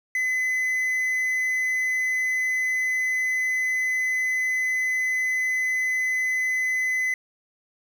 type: tone with quantisation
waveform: triangle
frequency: 2023 Hz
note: B6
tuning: 41 cents sharp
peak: -20 dBFS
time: 0.15-7.14 s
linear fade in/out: 2 ms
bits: 8
effects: none